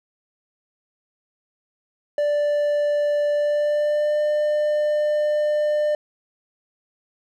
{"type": "tone with pitch glide", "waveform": "triangle", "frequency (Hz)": [587, 599.3], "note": ["D5", "D5"], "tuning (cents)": [-1, 35], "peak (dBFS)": -16, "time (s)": [2.18, 5.95], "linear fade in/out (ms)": 2, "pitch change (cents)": 36, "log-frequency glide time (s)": [3.32, 4.21], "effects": []}